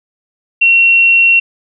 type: tone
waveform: sine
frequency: 2730 Hz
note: F7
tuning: 40 cents flat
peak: -5 dBFS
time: 0.61-1.4 s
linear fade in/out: 10 ms
effects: none